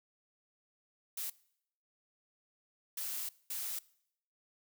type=noise bursts at uneven times; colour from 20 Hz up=blue; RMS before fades=-39 dBFS; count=3; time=1.17-1.3 / 2.97-3.29 / 3.5-3.79 s; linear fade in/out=5 ms; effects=noise-tail reverb RT60 0.7 s tail -22 dB re dry